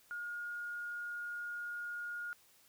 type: tone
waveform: sine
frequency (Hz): 1428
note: F6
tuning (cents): +38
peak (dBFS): -39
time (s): 0.11-2.33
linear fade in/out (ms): 0
effects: white hiss -66 dBFS RMS until 2.68 s